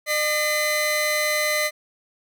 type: tone pair together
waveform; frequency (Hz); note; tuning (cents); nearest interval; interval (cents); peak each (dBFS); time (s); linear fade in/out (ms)
sawtooth; 605 / 2035; D#5 / C7; -49 / -49; octave + major sixth; 2100; -20 / -19; 0.06-1.71; 50
effects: none